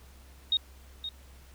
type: tone with echo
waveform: sine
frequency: 3729 Hz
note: A#7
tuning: in tune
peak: -22 dBFS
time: 0.52-0.57 s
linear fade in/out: 2 ms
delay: 520 ms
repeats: 1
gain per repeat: -11 dB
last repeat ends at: 1.09 s
effects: added 66 Hz sine -51 dBFS peak until 1.54 s + pink hiss -58 dBFS RMS until 1.54 s